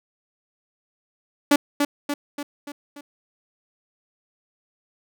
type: tone with echo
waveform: sawtooth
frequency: 288.3 Hz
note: D4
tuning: 32 cents flat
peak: -9 dBFS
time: 1.51-1.56 s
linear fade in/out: 5 ms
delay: 290 ms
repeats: 5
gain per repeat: -5 dB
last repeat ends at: 3.01 s
effects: none